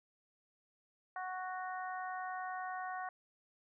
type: harmonic tone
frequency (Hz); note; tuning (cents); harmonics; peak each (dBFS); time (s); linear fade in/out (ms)
370; F#4; 0; 2 / 3 / 4 / 5; -41 / -45 / -47 / -49; 1.16-3.09; 2
effects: none